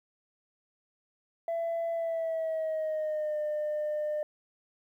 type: tone with pitch glide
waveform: sine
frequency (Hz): 669 to 602.9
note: E5 to D5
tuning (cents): +25 to +45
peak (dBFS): -27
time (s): 1.48-4.23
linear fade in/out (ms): 2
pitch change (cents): -180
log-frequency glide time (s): 1.93-3.39
effects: tanh soft clip ceiling -27 dBFS + 11-bit